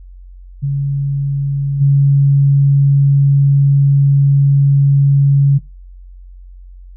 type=tone with level steps; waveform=sine; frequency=139.8 Hz; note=C#3; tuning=15 cents sharp; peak=-13 / -6 dBFS; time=0.62-5.59 s; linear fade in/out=20 ms; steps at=1.8 s; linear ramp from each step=20 ms; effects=noise-tail reverb RT60 0.2 s tail -18 dB re dry + added 45 Hz sine -33 dBFS peak until 6.96 s